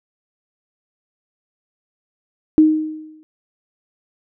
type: tone with exponential decay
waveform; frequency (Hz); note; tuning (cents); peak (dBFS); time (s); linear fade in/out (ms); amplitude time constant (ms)
sine; 311.1; D#4; 0; -5; 2.58-3.23; 0; 140
effects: none